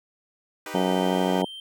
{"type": "chord", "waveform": "10% pulse", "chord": "Eb augmented", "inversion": "none", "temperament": "equal", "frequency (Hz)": [311.1, 392, 493.9], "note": ["Eb4", "G4", "B4"], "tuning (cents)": [0, 0, 0], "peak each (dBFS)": -30, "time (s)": [0.66, 1.42], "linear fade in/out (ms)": 2}
{"type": "harmonic tone", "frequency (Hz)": 92.5, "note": "F#2", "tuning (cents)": 0, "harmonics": [2, 3, 4, 5, 6, 7, 8, 9, 10], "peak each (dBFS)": [-26, -28, -29, -30, -31, -31, -32, -33, -33], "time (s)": [0.74, 1.45], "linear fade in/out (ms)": 5}
{"type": "tone with pitch glide", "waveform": "triangle", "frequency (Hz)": [3080, 3137], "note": ["G7", "G7"], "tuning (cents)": [-31, 1], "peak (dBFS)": -35, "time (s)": [0.75, 1.6], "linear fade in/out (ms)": 2, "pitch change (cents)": 32, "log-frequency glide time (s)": [0.9, 1.16]}
{"effects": []}